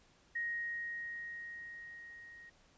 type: tone with level ramp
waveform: sine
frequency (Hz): 1875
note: A#6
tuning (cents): +10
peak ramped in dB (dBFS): -34 to -52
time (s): 0.35-2.5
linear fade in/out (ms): 10
effects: pink hiss -67 dBFS RMS until 2.77 s + resampled to 16000 Hz